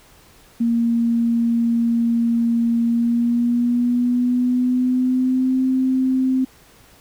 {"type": "tone with pitch glide", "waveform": "sine", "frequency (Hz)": [233.1, 260.1], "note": ["A#3", "C4"], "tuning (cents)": [0, -10], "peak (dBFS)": -15, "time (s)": [0.6, 6.45], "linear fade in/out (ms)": 10, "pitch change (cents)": 190, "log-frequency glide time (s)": [2.84, 5.62], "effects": ["pink hiss -50 dBFS RMS until 7 s"]}